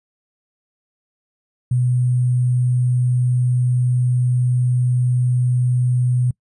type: tone with sample-and-hold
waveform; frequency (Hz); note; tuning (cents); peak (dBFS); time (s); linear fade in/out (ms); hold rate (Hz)
sine; 124.6; B2; +16; -14; 1.71-6.31; 5; 8820
effects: noise-tail reverb RT60 0.1 s tail -25 dB re dry + resampled to 24000 Hz